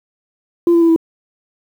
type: tone with pitch steps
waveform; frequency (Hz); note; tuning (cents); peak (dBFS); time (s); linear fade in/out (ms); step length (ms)
sine; 343.2 / 337.9 / 332.7 / 327.5; F4 / E4 / E4 / E4; -30 / +43 / +16 / -11; -6; 0.67-0.962; 2; 73
effects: tanh soft clip ceiling -6 dBFS + 7-bit